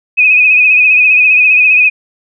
sine tone with vibrato, 2512 Hz, D#7, 16 cents sharp, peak -4 dBFS, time 0.17-1.9 s, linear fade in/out 20 ms, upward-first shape sine, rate 15 Hz, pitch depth 47 cents each way, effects none

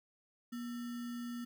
sine tone with sample-and-hold, 239.7 Hz, A#3, 48 cents sharp, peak -39 dBFS, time 0.52-1.45 s, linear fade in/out 10 ms, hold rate 1575 Hz, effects none

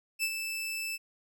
sawtooth tone with ADSR envelope, 2637 Hz, E7, in tune, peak -23 dBFS, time 0.19-0.98 s, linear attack 43 ms, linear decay 59 ms, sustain -7 dB, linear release 31 ms, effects none

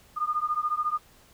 sine beating tone pair, 1212 / 1226 Hz, D#6 / D#6, -46 / -26 cents, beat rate 14 Hz, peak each -28 dBFS, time 0.16-0.99 s, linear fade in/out 20 ms, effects pink hiss -57 dBFS RMS until 1.33 s

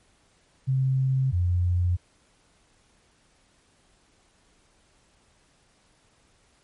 sine tone pair in turn, 132.2 / 88.67 Hz, C3 / F2, +18 / +27 cents, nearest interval perfect fifth, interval 691 cents, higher first, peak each -20 dBFS, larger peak neither, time 0.67-1.32 / 1.32-1.97 s, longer neither, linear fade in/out 20 ms, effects pink hiss -63 dBFS RMS until 6.63 s + MP3 48 kbps

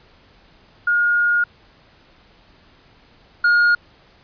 sine / triangle tone pair in turn, 1428 / 1428 Hz, F6 / F6, +38 / +38 cents, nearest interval unison, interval 0 cents, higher neither, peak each -14 / -10 dBFS, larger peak second, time 0.87-1.44 / 3.44-3.75 s, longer first, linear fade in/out 5 ms, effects pink hiss -52 dBFS RMS until 4.23 s + resampled to 11025 Hz

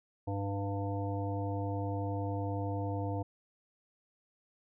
harmonic tone with a mistuned harmonic, 99.4 Hz, G2, 25 cents sharp, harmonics 1 / 3 / 5 / 7 / 9, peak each -34 / -39 / -41 / -42 / -44 dBFS, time 0.27-3.23 s, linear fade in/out 10 ms, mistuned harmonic 1, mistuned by +24 cents, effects none

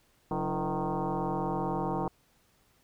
sine tone with frequency modulation, 293.7 Hz, D4, in tune, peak -28 dBFS, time 0.31-2.08 s, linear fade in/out 2 ms, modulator 158 Hz, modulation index 4.7, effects pink hiss -67 dBFS RMS until 2.83 s

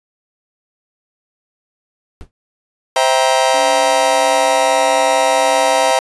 brown noise with exponential decay, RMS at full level -28 dBFS, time 2.21-2.31 s, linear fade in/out 0 ms, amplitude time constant 21 ms
40% pulse chord, C dominant seventh, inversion none, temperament just, 523.3 / 654.1 / 784.9 / 941.9 Hz, C5 / E5 / G5 / Bb5, 0 / -14 / +2 / +18 cents, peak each -16 dBFS, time 2.96-5.99 s, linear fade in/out 2 ms
sawtooth tone with tremolo, 282.9 Hz, C#4, 35 cents sharp, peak -24 dBFS, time 3.54-5.91 s, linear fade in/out 2 ms, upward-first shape sine, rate 1.6 Hz, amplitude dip 25%
effects resampled to 24000 Hz

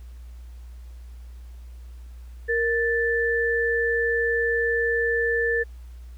sine tone pair together, 466.2 / 1760.1 Hz, A#4 / A6, 0 / 0 cents, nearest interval octave + major seventh, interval 2300 cents, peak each -23 dBFS, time 2.48-5.64 s, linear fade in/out 20 ms, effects added 60 Hz sine -38 dBFS peak until 6.17 s + pink hiss -60 dBFS RMS until 6.17 s

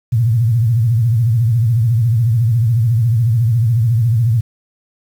sine tone with vibrato, 115.5 Hz, A#2, 16 cents flat, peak -10 dBFS, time 0.12-4.41 s, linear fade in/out 10 ms, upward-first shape sine, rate 14 Hz, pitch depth 140 cents each way, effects 7-bit

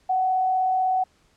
sine tone with frequency modulation, 748 Hz, F#5, 19 cents sharp, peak -19 dBFS, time 0.09-1.04 s, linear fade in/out 10 ms, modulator 36.1 Hz, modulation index 0.25, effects pink hiss -62 dBFS RMS until 1.36 s + low-pass 8000 Hz 12 dB/octave

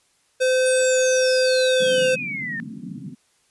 square tone, 514 Hz, C5, 31 cents flat, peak -17 dBFS, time 0.4-2.16 s, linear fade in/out 20 ms
sine exponential sweep, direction down, 8950 to 1776 Hz, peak -26 dBFS, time 0.66-2.6 s, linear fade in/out 0 ms
white band-pass noise, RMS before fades -35 dBFS, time 1.8-3.15 s, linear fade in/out 10 ms, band 140 to 260 Hz, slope 48 dB/octave
effects white hiss -63 dBFS RMS until 3.5 s + resampled to 24000 Hz

